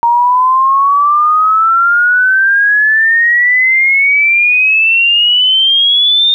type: exponential sweep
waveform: sine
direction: up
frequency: 932.3 to 3657 Hz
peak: -6 dBFS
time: 0.03-6.34 s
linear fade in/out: 0 ms
effects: 8-bit